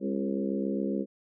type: harmonic tone with a mistuned harmonic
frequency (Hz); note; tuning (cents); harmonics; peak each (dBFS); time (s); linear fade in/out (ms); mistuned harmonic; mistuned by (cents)
67.4; C#2; -48; 3 / 4 / 5 / 6 / 7 / 8; -31 / -33 / -35 / -37 / -38 / -39; 0-1.06; 50; 5; +31
effects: none